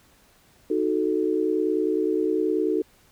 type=chord; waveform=sine; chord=D# diminished; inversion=none; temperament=equal; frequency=311.1 / 370 / 440 Hz; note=D#4 / F#4 / A4; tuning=0 / 0 / 0 cents; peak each=-25 dBFS; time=0.7-2.82 s; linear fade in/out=5 ms; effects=pink hiss -58 dBFS RMS until 3.11 s